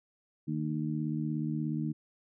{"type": "harmonic tone", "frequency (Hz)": 76.8, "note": "D#2", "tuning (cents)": -22, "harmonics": [2, 3, 4], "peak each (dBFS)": [-33, -35, -36], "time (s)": [0.47, 1.93], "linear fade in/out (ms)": 20, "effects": []}